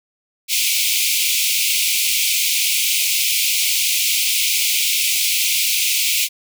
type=high-pass noise; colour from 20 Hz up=pink; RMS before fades=-18 dBFS; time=0.48-6.29 s; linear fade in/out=50 ms; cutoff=2200 Hz; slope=96 dB/octave; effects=none